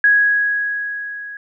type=tone with level ramp; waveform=sine; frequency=1661.2 Hz; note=G#6; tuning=in tune; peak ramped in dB=-8 to -29 dBFS; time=0.04-1.37 s; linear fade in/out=2 ms; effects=none